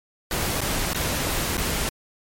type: noise with dropouts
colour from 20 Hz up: pink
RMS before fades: -25 dBFS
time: 0.31-1.89 s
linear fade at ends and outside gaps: 1 ms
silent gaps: 0.607-0.615 / 0.933-0.946 / 1.57-1.578 s
effects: MP3 64 kbps